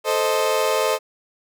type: chord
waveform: 30% pulse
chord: A diminished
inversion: none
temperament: equal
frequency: 440 / 523.3 / 622.3 Hz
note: A4 / C5 / Eb5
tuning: 0 / 0 / 0 cents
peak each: -20 dBFS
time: 0.04-0.99 s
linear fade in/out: 50 ms
effects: none